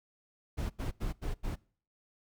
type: noise bursts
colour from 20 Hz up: brown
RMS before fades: -34 dBFS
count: 5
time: 0.57-1.56 s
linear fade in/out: 20 ms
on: 130 ms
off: 85 ms
effects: noise-tail reverb RT60 0.5 s tail -24 dB re dry